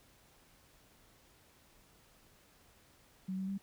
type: tone with pitch steps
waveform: sine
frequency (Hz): 188 / 190.5 / 196.1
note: F#3 / G3 / G3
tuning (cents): +28 / -49 / +1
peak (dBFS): -35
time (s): 3.28-3.58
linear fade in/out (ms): 10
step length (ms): 100
effects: pink hiss -65 dBFS RMS until 3.62 s